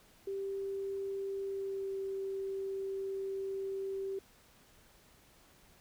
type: tone with pitch glide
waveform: sine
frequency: 392 to 388.4 Hz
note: G4 to G4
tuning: 0 to -16 cents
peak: -35 dBFS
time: 0.27-4.19 s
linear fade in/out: 5 ms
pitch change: -16 cents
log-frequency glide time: 1.45-1.98 s
effects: pink hiss -63 dBFS RMS until 5.8 s